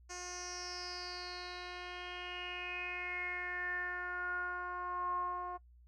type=tone with low-pass filter sweep; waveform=10% pulse; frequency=358.1 Hz; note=F4; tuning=43 cents sharp; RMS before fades=-41 dBFS; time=0.09-5.58 s; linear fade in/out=20 ms; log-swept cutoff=6700 to 920 Hz; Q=8.4; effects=noise-tail reverb RT60 0.1 s tail -22 dB re dry + added 60 Hz sine -58 dBFS peak until 5.87 s